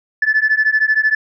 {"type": "beating tone pair", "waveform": "sine", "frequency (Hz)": [1733, 1746], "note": ["A6", "A6"], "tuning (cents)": [-27, -14], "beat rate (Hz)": 13, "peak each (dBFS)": [-14, -14], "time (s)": [0.22, 1.15], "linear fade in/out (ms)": 5, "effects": ["tanh soft clip ceiling -6 dBFS"]}